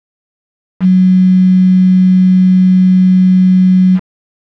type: tone with quantisation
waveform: sine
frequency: 185 Hz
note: F#3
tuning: in tune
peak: -4 dBFS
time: 0.8-4 s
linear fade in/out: 50 ms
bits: 4
effects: low-pass 2000 Hz 12 dB/octave